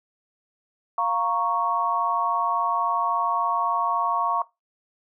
sine chord, Bb minor, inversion second, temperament equal, 698.5 / 932.3 / 1108.7 Hz, F5 / Bb5 / Db6, 0 / 0 / 0 cents, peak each -28 / -26 / -23 dBFS, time 0.98-4.42 s, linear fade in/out 2 ms, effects noise-tail reverb RT60 0.2 s tail -19 dB re dry

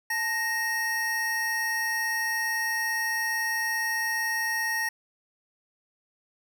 square tone pair together, 880 / 1864.7 Hz, A5 / A#6, 0 / 0 cents, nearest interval octave + minor second, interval 1300 cents, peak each -35 / -27 dBFS, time 0.1-4.89 s, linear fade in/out 5 ms, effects none

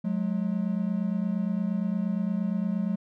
triangle tone pair together, 182.5 / 211.1 Hz, F#3 / G#3, -24 / +29 cents, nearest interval minor third, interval 253 cents, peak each -26 dBFS, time 0.04-2.96 s, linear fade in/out 10 ms, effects none

